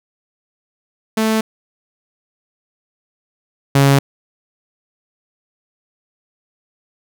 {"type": "tone pair in turn", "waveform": "sawtooth", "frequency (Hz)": [220, 138.59], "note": ["A3", "C#3"], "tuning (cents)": [0, 0], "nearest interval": "minor sixth", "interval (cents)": 800, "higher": "first", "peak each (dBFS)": [-10, -5], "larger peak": "second", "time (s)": [[1.17, 1.41], [3.75, 3.99]], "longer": "neither", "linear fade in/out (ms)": 5, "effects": []}